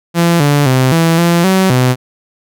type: tone with pitch steps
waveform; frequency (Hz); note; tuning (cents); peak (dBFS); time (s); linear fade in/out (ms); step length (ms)
sawtooth; 170.1 / 144.7 / 129.7 / 165.1 / 170.9 / 189.3 / 126.9; F3 / D3 / C3 / E3 / F3 / F#3 / B2; -45 / -25 / -15 / +3 / -37 / +40 / +47; -4; 0.14-1.96; 50; 260
effects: none

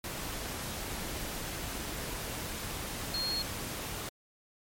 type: tone in noise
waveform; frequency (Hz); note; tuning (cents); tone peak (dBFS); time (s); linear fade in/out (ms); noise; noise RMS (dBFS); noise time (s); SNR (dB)
sine; 4274; C8; +36; -31; 3.14-3.42; 2; pink; -38; 0.04-4.09; +4
effects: MP3 64 kbps

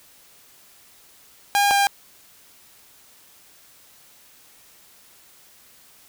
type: tone pair in turn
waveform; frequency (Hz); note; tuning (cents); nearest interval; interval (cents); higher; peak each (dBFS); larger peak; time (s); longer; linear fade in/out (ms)
sawtooth; 809 / 801.1; G#5 / G5; -46 / +37; unison; 17; first; -12; neither; 1.55-1.71 / 1.71-1.87; neither; 0
effects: white hiss -52 dBFS RMS until 6.08 s

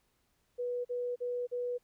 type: tone bursts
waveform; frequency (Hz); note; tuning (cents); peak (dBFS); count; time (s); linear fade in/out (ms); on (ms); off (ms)
sine; 489.5; B4; -15; -32; 4; 0.58-1.783; 20; 270; 41
effects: pink hiss -75 dBFS RMS until 1.83 s

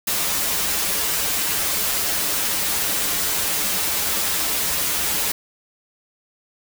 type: noise with comb filter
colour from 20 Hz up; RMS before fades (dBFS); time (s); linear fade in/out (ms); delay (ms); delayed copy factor
white; -22; 0.07-5.32; 5; 8; -0.95
effects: none

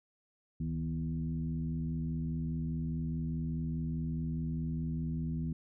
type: tone with frequency modulation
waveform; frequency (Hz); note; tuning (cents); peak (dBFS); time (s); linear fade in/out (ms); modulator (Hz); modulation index
sine; 159.7; D#3; +45; -32; 0.6-5.53; 5; 84.9; 1
effects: none

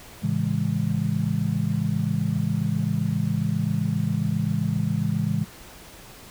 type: chord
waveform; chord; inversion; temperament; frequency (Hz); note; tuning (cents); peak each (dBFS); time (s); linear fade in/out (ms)
sine; A major seventh; none; just; 110 / 137.5 / 165 / 206.2; A2 / C#3 / E3 / G#3; 0 / -14 / +2 / -12; -28 / -27 / -26 / -27; 0.22-5.45; 20
effects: pink hiss -45 dBFS RMS until 6.3 s

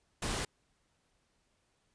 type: noise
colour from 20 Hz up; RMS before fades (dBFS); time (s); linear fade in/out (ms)
pink; -35; 0.22-0.45; 5
effects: pink hiss -75 dBFS RMS until 1.94 s + resampled to 22050 Hz

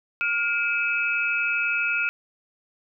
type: tone cluster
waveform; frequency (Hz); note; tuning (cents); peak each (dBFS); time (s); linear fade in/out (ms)
sine; 1414 / 2334 / 2582; F6 / D7 / E7; +21 / -11 / -37; -25 / -29 / -25; 0.21-2.09; 0
effects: none

